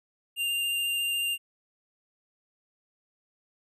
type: tone with vibrato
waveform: square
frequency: 2794 Hz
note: F7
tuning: in tune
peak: -27 dBFS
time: 0.36-1.38 s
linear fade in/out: 50 ms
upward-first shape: sine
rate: 14 Hz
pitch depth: 10 cents each way
effects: none